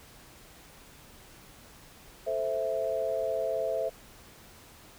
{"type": "chord", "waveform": "sine", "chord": "A minor", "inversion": "none", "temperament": "equal", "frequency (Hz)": [440, 523.3, 659.3], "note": ["A4", "C5", "E5"], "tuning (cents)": [0, 0, 0], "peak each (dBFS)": [-35, -32, -30], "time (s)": [2.26, 3.9], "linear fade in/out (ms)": 20, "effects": ["pink hiss -53 dBFS RMS until 4.98 s"]}